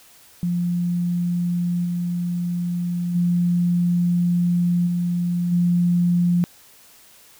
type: tone with level steps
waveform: sine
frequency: 175 Hz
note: F3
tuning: 4 cents sharp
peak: -19 / -21 / -16 / -19 / -15 dBFS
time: 0.43-6.44 s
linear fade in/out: 0 ms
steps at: 1.84 / 3.14 / 4.86 / 5.51 s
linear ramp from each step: 20 ms
effects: white hiss -50 dBFS RMS until 7.39 s